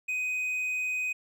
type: tone with hard clipping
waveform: triangle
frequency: 2504 Hz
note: D#7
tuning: 10 cents sharp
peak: -29 dBFS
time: 0.08-1.13 s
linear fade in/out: 10 ms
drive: 6 dB
effects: none